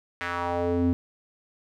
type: tone with band-pass filter sweep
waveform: square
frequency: 87.31 Hz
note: F2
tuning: in tune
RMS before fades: -26 dBFS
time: 0.21-0.93 s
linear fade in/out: 0 ms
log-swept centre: 1900 to 220 Hz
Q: 2.2
effects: none